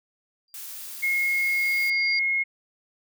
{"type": "tone with exponential growth", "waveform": "sine", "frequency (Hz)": 4762, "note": "D8", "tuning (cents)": 23, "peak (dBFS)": -26, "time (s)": [0.48, 2.19], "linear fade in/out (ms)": 2, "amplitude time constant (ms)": 370}
{"type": "noise", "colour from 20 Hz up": "blue", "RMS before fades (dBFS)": -38, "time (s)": [0.54, 1.9], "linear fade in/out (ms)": 2}
{"type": "tone", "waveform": "sine", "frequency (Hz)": 2159, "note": "C#7", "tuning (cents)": -46, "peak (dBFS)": -21, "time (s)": [1.02, 2.44], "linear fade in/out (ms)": 20}
{"effects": []}